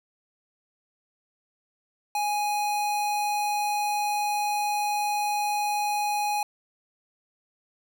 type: tone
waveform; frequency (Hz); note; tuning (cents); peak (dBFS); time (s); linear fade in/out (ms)
square; 830.6; G#5; 0; -25; 2.15-6.43; 2
effects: none